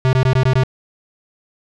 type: tone bursts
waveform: square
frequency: 130 Hz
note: C3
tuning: 11 cents flat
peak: -12 dBFS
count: 6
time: 0.05-0.635 s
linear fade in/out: 0 ms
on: 80 ms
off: 21 ms
effects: low-pass 4000 Hz 12 dB/octave